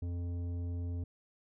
sine tone with tanh clipping, 87.1 Hz, F2, 4 cents flat, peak -36 dBFS, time 0.02-1.04 s, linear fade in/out 5 ms, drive 11 dB, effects none

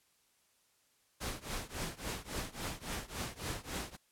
pink noise with tremolo, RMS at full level -37 dBFS, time 1.2-3.97 s, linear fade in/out 20 ms, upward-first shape triangle, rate 3.6 Hz, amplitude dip 95%, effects white hiss -72 dBFS RMS until 4.11 s + low-pass 12000 Hz 12 dB/octave

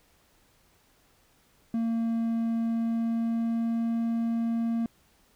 triangle tone with pitch glide, 228.8 to 230.3 Hz, A#3 to A#3, -32 to -21 cents, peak -23 dBFS, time 1.74-4.86 s, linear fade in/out 2 ms, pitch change +11 cents, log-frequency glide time 2.58-4.01 s, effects pink hiss -64 dBFS RMS until 5.35 s

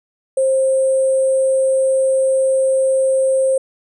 sine tone with sample-and-hold, 529 Hz, C5, 19 cents sharp, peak -12 dBFS, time 0.37-3.58 s, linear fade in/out 5 ms, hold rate 8820 Hz, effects resampled to 32000 Hz

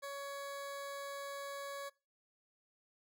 20% pulse tone, 560 Hz, C#5, 18 cents sharp, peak -37 dBFS, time 0.02-1.9 s, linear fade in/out 20 ms, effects noise-tail reverb RT60 0.3 s tail -22 dB re dry

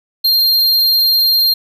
square tone, 4195 Hz, C8, 4 cents sharp, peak -10 dBFS, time 0.24-1.54 s, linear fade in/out 10 ms, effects none

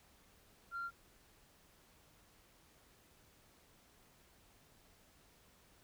sine tone, 1383 Hz, F6, 17 cents flat, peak -38 dBFS, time 0.71-0.91 s, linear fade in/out 50 ms, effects tanh soft clip ceiling -36 dBFS + pink hiss -67 dBFS RMS until 5.83 s

